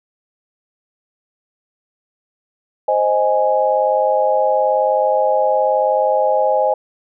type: chord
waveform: sine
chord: Ab major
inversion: first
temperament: equal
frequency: 523.3 / 622.3 / 830.6 Hz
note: C5 / Eb5 / Ab5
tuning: 0 / 0 / 0 cents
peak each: -17 / -17 / -17 dBFS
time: 2.88-6.74 s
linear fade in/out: 5 ms
effects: none